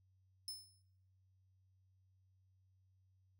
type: tone with exponential decay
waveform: sawtooth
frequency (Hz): 5240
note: E8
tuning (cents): -11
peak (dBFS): -38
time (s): 0.48-0.82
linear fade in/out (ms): 1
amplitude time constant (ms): 73
effects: noise-tail reverb RT60 0.7 s tail -17 dB re dry + added 94 Hz sine -70 dBFS peak until 3.39 s